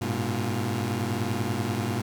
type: tone cluster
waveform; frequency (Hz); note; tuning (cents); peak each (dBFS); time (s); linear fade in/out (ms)
20% pulse; 101.2 / 111.2 / 121.9 / 349.8; G#2 / A2 / B2 / F4; -44 / +19 / -22 / +3; -25 / -29 / -25 / -33; 0.01-2.02; 10
effects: none